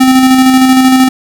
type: tone with tremolo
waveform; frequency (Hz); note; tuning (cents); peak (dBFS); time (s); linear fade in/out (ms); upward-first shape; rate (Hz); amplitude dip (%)
square; 259.9; C4; -11; -3; 0-1.09; 10; square; 13; 30
effects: none